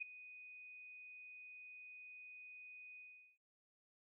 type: tone with ADSR envelope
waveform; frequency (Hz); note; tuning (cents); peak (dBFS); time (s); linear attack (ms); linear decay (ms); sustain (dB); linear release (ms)
sine; 2489; D#7; 0; -37; 0-3.38; 22; 6; -16; 400
effects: none